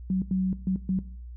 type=tone bursts at uneven times; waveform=sine; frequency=187.2 Hz; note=F#3; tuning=20 cents sharp; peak=-22 dBFS; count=4; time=0.1-0.22 / 0.31-0.53 / 0.67-0.76 / 0.89-0.99 s; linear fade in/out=2 ms; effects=noise-tail reverb RT60 0.5 s tail -18 dB re dry + added 60 Hz sine -38 dBFS peak until 1.36 s